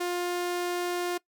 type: tone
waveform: sawtooth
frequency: 353.5 Hz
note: F4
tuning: 21 cents sharp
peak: -24 dBFS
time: 0-1.18 s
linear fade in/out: 10 ms
effects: noise-tail reverb RT60 0.1 s tail -21 dB re dry